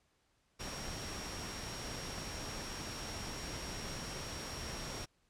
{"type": "tone in noise", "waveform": "sine", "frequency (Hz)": 5588, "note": "F8", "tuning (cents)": 0, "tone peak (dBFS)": -48, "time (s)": [0.59, 5.06], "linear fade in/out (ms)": 20, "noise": "pink", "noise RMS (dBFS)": -43, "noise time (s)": [0.59, 5.06], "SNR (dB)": -8, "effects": ["pink hiss -75 dBFS RMS until 5.29 s", "low-pass 9000 Hz 12 dB/octave"]}